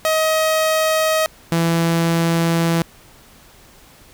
sawtooth tone pair in turn, 632 / 166.86 Hz, D#5 / E3, +27 / +21 cents, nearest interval octave + major seventh, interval 2306 cents, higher first, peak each -11 dBFS, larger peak neither, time 0.05-1.26 / 1.52-2.82 s, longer second, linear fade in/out 0 ms, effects pink hiss -47 dBFS RMS until 4.13 s

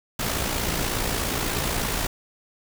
pink noise with amplitude modulation, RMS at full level -24 dBFS, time 0.19-2.07 s, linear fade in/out 5 ms, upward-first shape sine, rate 56.7 Hz, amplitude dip 45%, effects none

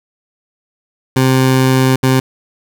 20% pulse tone bursts at uneven times, 130.81 Hz, C3, in tune, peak -4 dBFS, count 2, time 1.16-1.96 / 2.03-2.2 s, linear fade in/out 5 ms, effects none

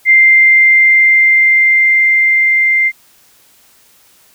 sine tone with level ramp, 2093 Hz, C7, in tune, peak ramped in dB -3 to -8 dBFS, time 0.05-2.92 s, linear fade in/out 50 ms, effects white hiss -48 dBFS RMS until 4.34 s

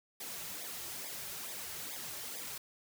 white noise with flanger, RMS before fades -43 dBFS, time 0.2-2.58 s, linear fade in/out 5 ms, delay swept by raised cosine 0.69 to 4.19 ms, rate 2.3 Hz, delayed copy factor -0.75, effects none

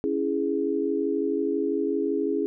sine chord, C# minor, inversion none, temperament equal, 277.2 / 329.6 / 415.3 Hz, C#4 / E4 / G#4, 0 / 0 / 0 cents, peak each -28 / -28 / -26 dBFS, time 0.04-2.46 s, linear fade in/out 0 ms, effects none

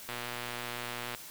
click train, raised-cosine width 0.3 ms, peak -21 dBFS, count 128, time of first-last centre 0.09-1.148 s, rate 120 Hz, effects white hiss -47 dBFS RMS until 1.3 s

